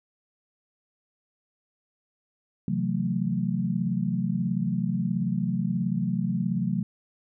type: chord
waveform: sine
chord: F# half-diminished seventh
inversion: second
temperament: just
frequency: 133.2 / 166.5 / 185 / 222 Hz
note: C3 / E3 / F#3 / A3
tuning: +31 / +18 / 0 / +16 cents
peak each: -31 / -31 / -27 / -30 dBFS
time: 2.68-6.83 s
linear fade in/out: 2 ms
effects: none